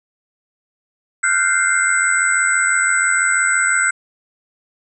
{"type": "tone cluster", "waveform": "sine", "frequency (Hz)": [1385, 1471, 1566, 2093, 7950], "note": ["F6", "F#6", "G6", "C7", "B8"], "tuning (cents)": [-15, -11, -2, 0, 10], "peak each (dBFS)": -20, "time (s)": [1.23, 3.91], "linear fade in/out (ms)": 10, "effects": []}